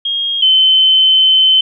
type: tone pair in turn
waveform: sine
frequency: 3251 / 3065 Hz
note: G#7 / G7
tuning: -38 / -40 cents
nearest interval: minor second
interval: 102 cents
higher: first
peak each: -14 / -6 dBFS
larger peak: second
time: 0.05-0.42 / 0.42-1.61 s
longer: second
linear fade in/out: 5 ms
effects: none